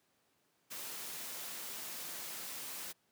white noise, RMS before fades -44 dBFS, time 0.7-2.93 s, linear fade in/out 20 ms, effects pink hiss -75 dBFS RMS until 3.11 s + high-pass 150 Hz 12 dB/octave

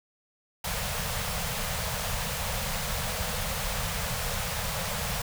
pink band-stop noise, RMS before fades -31 dBFS, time 0.64-5.22 s, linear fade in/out 5 ms, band 210 to 450 Hz, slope 96 dB/octave, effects none

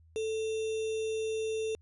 sine tone with sample-and-hold, 440 Hz, A4, in tune, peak -30 dBFS, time 0.16-1.75 s, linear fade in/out 0 ms, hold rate 3150 Hz, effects added 81 Hz sine -57 dBFS peak until 1.81 s + resampled to 24000 Hz

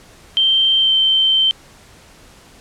sine tone with pitch glide, 3136 to 3111 Hz, G7 to G7, 0 to -14 cents, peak -11 dBFS, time 0.37-1.51 s, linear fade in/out 0 ms, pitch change -14 cents, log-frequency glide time 0.79-0.92 s, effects pink hiss -45 dBFS RMS until 2.6 s + low-pass 10000 Hz 12 dB/octave

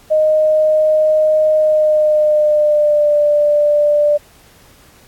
sine tone with pitch glide, 619 to 590.7 Hz, D#5 to D5, -9 to +10 cents, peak -9 dBFS, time 0.1-4.18 s, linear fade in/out 20 ms, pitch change -81 cents, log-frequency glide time 1.56-3.16 s, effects pink hiss -47 dBFS RMS until 5.07 s + AAC 64 kbps

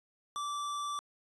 square tone, 1165 Hz, D6, 14 cents flat, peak -35 dBFS, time 0.36-0.99 s, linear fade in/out 0 ms, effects resampled to 22050 Hz

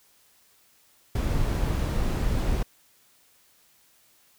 brown noise, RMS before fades -25 dBFS, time 1.15-2.63 s, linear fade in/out 5 ms, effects white hiss -61 dBFS RMS until 4.38 s

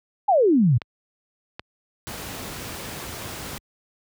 sine exponential sweep, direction down, 858 to 108 Hz, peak -14 dBFS, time 0.28-0.78 s, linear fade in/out 10 ms
clicks, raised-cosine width 0.3 ms, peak -17 dBFS, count 2, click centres 0.818 / 1.595 s
pink noise, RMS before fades -34 dBFS, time 2.07-3.58 s, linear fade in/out 0 ms
effects high-pass 60 Hz 12 dB/octave

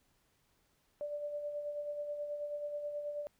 sine tone with tremolo, 587 Hz, D5, 1 cent flat, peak -35 dBFS, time 1.01-3.27 s, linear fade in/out 0 ms, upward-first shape sine, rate 9.3 Hz, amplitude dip 45%, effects pink hiss -74 dBFS RMS until 3.39 s

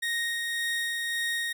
30% pulse tone with tremolo, 1864.7 Hz, A#6, in tune, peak -24 dBFS, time 0.02-1.53 s, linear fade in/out 10 ms, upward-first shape sine, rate 1.8 Hz, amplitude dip 25%, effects none

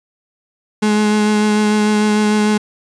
35% pulse tone with vibrato, 211.4 Hz, G#3, 31 cents sharp, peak -10 dBFS, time 0.82-2.58 s, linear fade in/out 10 ms, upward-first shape sine, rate 6.7 Hz, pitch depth 13 cents each way, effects resampled to 22050 Hz

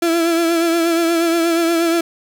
35% pulse tone with vibrato, 334.6 Hz, E4, 26 cents sharp, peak -12 dBFS, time 0.02-2.01 s, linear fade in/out 5 ms, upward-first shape triangle, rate 8.4 Hz, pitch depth 47 cents each way, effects none

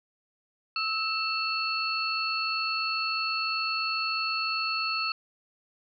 sine tone cluster, 1305 / 2673 / 4377 Hz, E6 / E7 / C#8, -18 / +23 / -23 cents, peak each -31 dBFS, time 0.76-5.12 s, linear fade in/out 2 ms, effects none

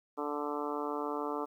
harmonic tone, 146.83 Hz, D3, in tune, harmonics 2 / 3 / 4 / 5 / 6 / 7 / 8 / 9, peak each -39 / -38 / -43 / -44 / -41 / -43 / -41 / -46 dBFS, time 0.17-1.46 s, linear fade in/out 20 ms, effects 11-bit

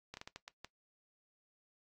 slowing click train, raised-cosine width 0.2 ms, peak -28 dBFS, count 7, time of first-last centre 0.14-0.646 s, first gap 31 ms, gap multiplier 1.4, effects noise-tail reverb RT60 0.1 s tail -18 dB re dry + AAC 48 kbps

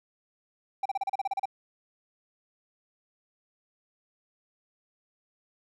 triangle tone bursts, 784 Hz, G5, in tune, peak -24 dBFS, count 11, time 0.83-1.456 s, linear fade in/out 5 ms, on 26 ms, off 34 ms, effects none

